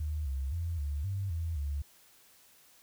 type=tone with pitch steps; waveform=sine; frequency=76.1 / 67.3 / 84.3 / 72.1 / 97.8 / 82.5 / 71.6 Hz; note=D#2 / C2 / E2 / D2 / G2 / E2 / D2; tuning=-38 / +49 / +39 / -31 / -4 / +2 / -43 cents; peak=-31 dBFS; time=0-1.82 s; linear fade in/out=5 ms; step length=260 ms; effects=white hiss -61 dBFS RMS until 2.82 s